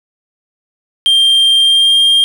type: tone with pitch glide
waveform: triangle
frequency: 3181 to 3205 Hz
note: G7 to G7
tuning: +25 to +38 cents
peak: -5 dBFS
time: 1.06-2.24 s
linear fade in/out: 0 ms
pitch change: +13 cents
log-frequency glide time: 1.58-1.95 s
effects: 7-bit